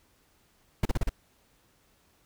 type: noise bursts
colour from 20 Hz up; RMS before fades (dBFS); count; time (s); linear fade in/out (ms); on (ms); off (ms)
brown; -23; 5; 0.83-1.094; 5; 24; 36
effects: pink hiss -66 dBFS RMS until 2.25 s